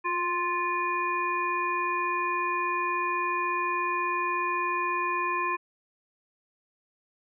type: harmonic tone with a mistuned harmonic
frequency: 349.2 Hz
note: F4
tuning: in tune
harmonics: 1 / 3 / 5 / 7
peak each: -35 / -27 / -35 / -33 dBFS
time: 0.04-5.57 s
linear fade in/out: 20 ms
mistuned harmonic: 1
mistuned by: +27 cents
effects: none